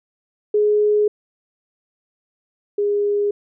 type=tone pair in turn; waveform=sine; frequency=419.2 / 409.9 Hz; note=G#4 / G#4; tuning=+16 / -23 cents; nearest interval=unison; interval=39 cents; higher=first; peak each=-13 / -16 dBFS; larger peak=first; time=0.54-1.08 / 2.78-3.31 s; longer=first; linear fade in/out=5 ms; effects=none